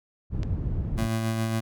white low-pass noise, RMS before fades -28 dBFS, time 0.3-1.09 s, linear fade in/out 50 ms, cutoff 110 Hz, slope 12 dB/octave
click, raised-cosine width 0.2 ms, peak -22 dBFS, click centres 0.432 s
25% pulse tone with tremolo, 112.5 Hz, A2, 39 cents sharp, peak -20 dBFS, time 0.97-1.61 s, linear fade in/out 20 ms, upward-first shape sine, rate 7.2 Hz, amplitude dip 30%
effects none

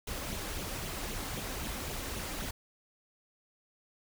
pink noise with flanger, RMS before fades -38 dBFS, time 0.07-2.51 s, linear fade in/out 5 ms, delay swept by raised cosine 0.29 to 3.89 ms, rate 3.8 Hz, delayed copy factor +0.5, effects none

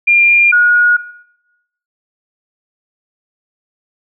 sine tone pair in turn, 2399 / 1446.4 Hz, D7 / F#6, +36 / -40 cents, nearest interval major sixth, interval 876 cents, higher first, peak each -6 dBFS, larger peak neither, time 0.07-0.52 / 0.52-0.97 s, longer neither, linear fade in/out 10 ms, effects noise-tail reverb RT60 0.9 s tail -20 dB re dry

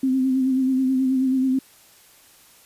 sine tone with vibrato, 261.6 Hz, C4, in tune, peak -17 dBFS, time 0.03-1.59 s, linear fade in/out 5 ms, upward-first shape sine, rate 9.3 Hz, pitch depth 35 cents each way, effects white hiss -52 dBFS RMS until 2.65 s + resampled to 32000 Hz

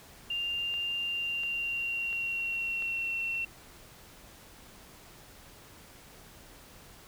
sine tone with pitch glide, 2794 to 2714 Hz, F7 to E7, 0 to +50 cents, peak -30 dBFS, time 0.3-3.45 s, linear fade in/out 5 ms, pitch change -50 cents, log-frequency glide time 0.96-3.17 s
click train, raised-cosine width 0.3 ms, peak -30 dBFS, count 4, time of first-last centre 0.74-2.823 s, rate 1.44 Hz
effects pink hiss -53 dBFS RMS until 7.07 s

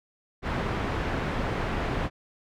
pink low-pass noise, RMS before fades -29 dBFS, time 0.42-2.1 s, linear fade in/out 50 ms, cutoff 2000 Hz, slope 12 dB/octave, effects none

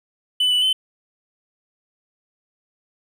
triangle tone with pitch steps, 2996 / 2968 / 3055 Hz, F#7 / F#7 / G7, +21 / +5 / -45 cents, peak -14 dBFS, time 0.4-0.73 s, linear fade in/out 5 ms, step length 110 ms, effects none

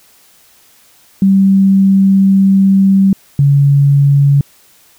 sine tone pair in turn, 194 / 140.97 Hz, G3 / C#3, -18 / +29 cents, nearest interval tritone, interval 553 cents, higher first, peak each -5 dBFS, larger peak neither, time 1.22-3.13 / 3.39-4.41 s, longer first, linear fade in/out 2 ms, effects white hiss -47 dBFS RMS until 4.98 s

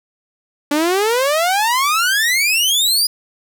sawtooth exponential sweep, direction up, 284.4 to 4978 Hz, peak -10 dBFS, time 0.71-3.07 s, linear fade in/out 5 ms, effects none

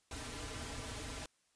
pink noise with comb filter, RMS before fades -44 dBFS, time 0.11-1.26 s, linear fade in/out 2 ms, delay 5.5 ms, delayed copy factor -0.8, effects white hiss -75 dBFS RMS until 1.55 s + resampled to 22050 Hz

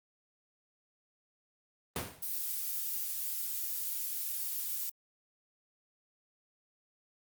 pink noise with exponential decay, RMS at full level -32 dBFS, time 1.96-2.33 s, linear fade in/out 1 ms, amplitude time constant 79 ms
violet noise, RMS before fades -36 dBFS, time 2.22-4.9 s, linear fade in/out 10 ms
effects high-pass 80 Hz 12 dB/octave + Opus 32 kbps

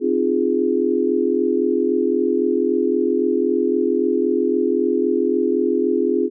sine chord, F minor seventh, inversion second, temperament equal with one note detuned, 261.6 / 305.4 / 349.2 / 415.3 Hz, C4 / Eb4 / F4 / Ab4, 0 / -32 / 0 / 0 cents, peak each -22 / -24 / -20 / -20 dBFS, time 0-6.3 s, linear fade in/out 50 ms, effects none

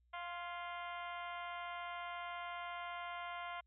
harmonic tone with a mistuned harmonic, 349.2 Hz, F4, in tune, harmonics 2 / 3 / 4 / 5 / 6 / 7 / 8 / 9 / 10, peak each -47 / -47 / -50 / -58 / -51 / -60 / -59 / -57 / -66 dBFS, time 0.13-3.61 s, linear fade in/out 10 ms, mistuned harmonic 5, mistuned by -43 cents, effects added 60 Hz sine -70 dBFS peak until 3.66 s

